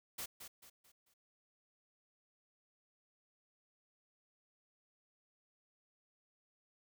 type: noise with echo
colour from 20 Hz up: white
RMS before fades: -43 dBFS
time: 0.18-0.26 s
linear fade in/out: 10 ms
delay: 220 ms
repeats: 4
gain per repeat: -8 dB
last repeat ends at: 1.14 s
effects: none